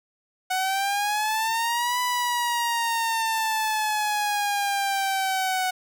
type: exponential two-way sweep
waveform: sawtooth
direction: up then down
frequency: 740 to 993 to 740 Hz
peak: -19 dBFS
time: 0.5-5.71 s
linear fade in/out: 10 ms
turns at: 2 s
effects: none